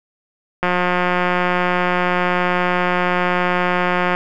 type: click train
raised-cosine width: 0.5 ms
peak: -3 dBFS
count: 631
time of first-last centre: 0.63-4.15 s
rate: 179 Hz
effects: none